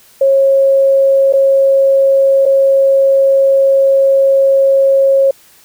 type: tone with dropouts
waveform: sine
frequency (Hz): 544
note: C#5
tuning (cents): -33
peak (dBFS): -6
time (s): 0.21-5.31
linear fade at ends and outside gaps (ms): 5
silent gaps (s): 1.326-1.335 / 2.455-2.46
effects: white hiss -45 dBFS RMS until 5.64 s